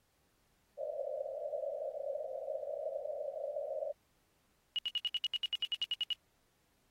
white band-pass noise, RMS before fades -40 dBFS, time 0.77-3.93 s, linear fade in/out 20 ms, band 530 to 640 Hz, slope 96 dB/octave
sine tone bursts, 2895 Hz, F#7, 38 cents flat, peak -30 dBFS, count 15, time 4.76-6.13 s, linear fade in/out 0 ms, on 26 ms, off 70 ms
effects pink hiss -75 dBFS RMS until 6.9 s + AAC 48 kbps

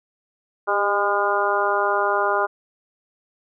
harmonic tone with a mistuned harmonic, 203.4 Hz, G#3, 36 cents flat, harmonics 2 / 3 / 4 / 5 / 6 / 7, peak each -25 / -25 / -25 / -25 / -25 / -25 dBFS, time 0.67-2.47 s, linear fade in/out 20 ms, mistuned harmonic 2, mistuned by -26 cents, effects none

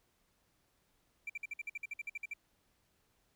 triangle tone bursts, 2349 Hz, D7, in tune, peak -35 dBFS, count 14, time 1.27-2.337 s, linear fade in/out 5 ms, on 27 ms, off 53 ms, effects tanh soft clip ceiling -33 dBFS + pink hiss -75 dBFS RMS until 3.35 s

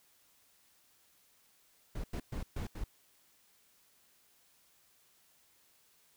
brown noise bursts at uneven times, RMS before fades -38 dBFS, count 5, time 1.95-2.04 / 2.13-2.2 / 2.32-2.43 / 2.56-2.67 / 2.75-2.84 s, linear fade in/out 5 ms, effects white hiss -68 dBFS RMS until 6.16 s

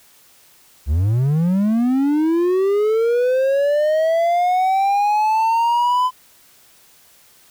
triangle linear sweep, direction up, 65.41 to 1016 Hz, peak -12 dBFS, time 0.86-6.11 s, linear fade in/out 50 ms, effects white hiss -51 dBFS RMS until 7.5 s

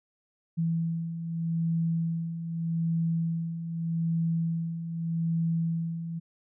sine beating tone pair, 164.81 / 165.63 Hz, E3 / E3, 0 / +9 cents, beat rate 0.82 Hz, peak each -34 / -27 dBFS, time 0.57-6.2 s, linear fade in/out 20 ms, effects none

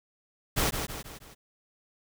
pink noise with echo, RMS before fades -26 dBFS, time 0.56-0.71 s, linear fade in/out 20 ms, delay 160 ms, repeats 4, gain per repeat -6 dB, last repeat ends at 1.35 s, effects none

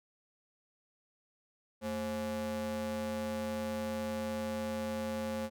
square ring-modulated tone, 155.56 Hz, D#3, in tune, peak -32 dBFS, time 1.81-5.5 s, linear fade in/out 50 ms, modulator 378 Hz, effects none

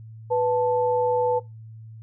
sine tone pair together, 493.9 / 880 Hz, B4 / A5, 0 / 0 cents, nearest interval minor seventh, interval 1000 cents, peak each -20 / -24 dBFS, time 0.3-1.4 s, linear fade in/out 20 ms, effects noise-tail reverb RT60 0.2 s tail -19 dB re dry + added 111 Hz sine -39 dBFS peak until 2.02 s

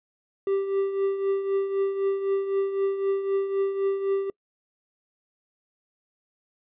triangle tone with tremolo, 392 Hz, G4, in tune, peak -18 dBFS, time 0.47-4.3 s, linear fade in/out 2 ms, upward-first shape triangle, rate 3.9 Hz, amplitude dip 65%, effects noise-tail reverb RT60 0.1 s tail -26 dB re dry + resampled to 8000 Hz

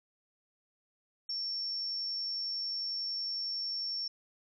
sine tone with amplitude modulation, 5450 Hz, F8, 43 cents flat, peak -32 dBFS, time 1.29-4.08 s, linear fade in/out 5 ms, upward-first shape sine, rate 91 Hz, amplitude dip 25%, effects none

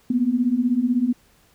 sine beating tone pair, 234.9 / 250.9 Hz, A#3 / B3, +13 / +28 cents, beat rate 16 Hz, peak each -22 / -19 dBFS, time 0.1-1.13 s, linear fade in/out 5 ms, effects pink hiss -58 dBFS RMS until 1.54 s

